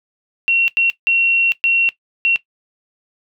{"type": "tone bursts at uneven times", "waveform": "sine", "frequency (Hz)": 2732, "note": "F7", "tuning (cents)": -39, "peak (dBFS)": -11, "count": 5, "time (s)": [[0.48, 0.68], [0.77, 0.9], [1.07, 1.52], [1.64, 1.89], [2.25, 2.36]], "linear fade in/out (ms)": 0, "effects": ["noise-tail reverb RT60 0.1 s tail -17 dB re dry"]}